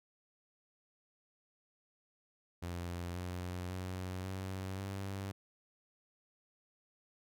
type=tone with pitch steps; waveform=sawtooth; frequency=87.31 / 89.76 / 92.29 / 94.88 / 97.55 Hz; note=F2 / F2 / F#2 / F#2 / G2; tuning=0 / +48 / -4 / +44 / -8 cents; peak=-35 dBFS; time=2.62-5.32 s; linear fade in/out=10 ms; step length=540 ms; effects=none